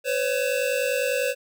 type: tone cluster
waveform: square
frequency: 506 / 556 / 2669 Hz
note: B4 / C#5 / E7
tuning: +42 / +5 / +21 cents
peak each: -26 / -27 / -31 dBFS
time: 0.04-1.35 s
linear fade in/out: 50 ms
effects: none